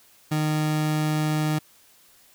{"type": "tone", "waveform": "30% pulse", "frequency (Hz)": 153.5, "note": "D#3", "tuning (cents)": -23, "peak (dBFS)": -19, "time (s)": [0.31, 1.59], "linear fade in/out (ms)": 10, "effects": ["white hiss -56 dBFS RMS until 2.34 s"]}